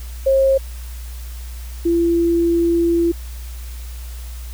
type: tone pair in turn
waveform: sine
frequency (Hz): 538 / 338.9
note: C5 / E4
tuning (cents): +48 / +48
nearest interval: minor sixth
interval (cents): 800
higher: first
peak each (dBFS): -11 / -13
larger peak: first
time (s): 0.26-0.58 / 1.85-3.12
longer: second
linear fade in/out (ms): 10
effects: added 60 Hz sine -28 dBFS peak until 4.53 s + white hiss -42 dBFS RMS until 4.53 s